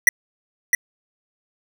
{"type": "tone with echo", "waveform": "square", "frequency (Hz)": 1948, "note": "B6", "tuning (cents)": -24, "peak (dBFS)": -9, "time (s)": [0.07, 0.09], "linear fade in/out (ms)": 2, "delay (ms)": 660, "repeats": 1, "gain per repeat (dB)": -5, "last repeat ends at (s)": 0.75, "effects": ["7-bit"]}